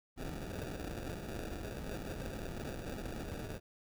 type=noise with sample-and-hold; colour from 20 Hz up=pink; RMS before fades=-42 dBFS; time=0.16-3.6 s; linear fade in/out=50 ms; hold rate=1050 Hz; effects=none